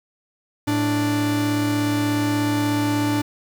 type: tone pair together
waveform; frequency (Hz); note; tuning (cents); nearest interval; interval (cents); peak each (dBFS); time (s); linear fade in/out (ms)
45% pulse; 110.09 / 293.7; A2 / D4; +1 / 0; octave + perfect fourth; 1699; -25 / -20; 0.67-3.22; 10
effects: 7-bit